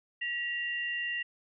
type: tone pair together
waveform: sine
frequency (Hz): 1921 / 2781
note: B6 / F7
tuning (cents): -48 / -8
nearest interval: tritone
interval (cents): 640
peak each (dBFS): -33 / -35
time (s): 0.21-1.23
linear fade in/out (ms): 10
effects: none